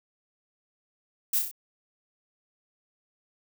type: noise with echo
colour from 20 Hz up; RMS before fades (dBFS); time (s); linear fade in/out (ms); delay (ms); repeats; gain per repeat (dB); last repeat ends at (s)
violet; -25; 1.33-1.39; 5; 31; 4; -4; 1.514
effects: none